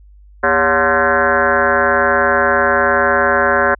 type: tone with frequency modulation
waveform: sine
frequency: 1046.5 Hz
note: C6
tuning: in tune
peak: -10 dBFS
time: 0.43-3.75 s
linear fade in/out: 10 ms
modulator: 161 Hz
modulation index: 4.2
effects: added 50 Hz sine -40 dBFS peak until 3.79 s